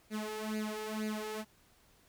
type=tone with flanger; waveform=sawtooth; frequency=215.2 Hz; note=A3; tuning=38 cents flat; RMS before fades=-38 dBFS; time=0.1-1.45 s; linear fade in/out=50 ms; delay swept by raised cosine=0.44 to 2.44 ms; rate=2.1 Hz; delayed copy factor=+0.8; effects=pink hiss -66 dBFS RMS until 2.08 s